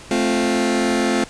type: chord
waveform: sawtooth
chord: F major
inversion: first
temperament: just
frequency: 218.3 / 261.9 / 349.2 Hz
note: A3 / C4 / F4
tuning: -13 / +2 / 0 cents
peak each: -17 dBFS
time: 0.11-1.24 s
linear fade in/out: 2 ms
effects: pink hiss -40 dBFS RMS until 1.29 s + resampled to 22050 Hz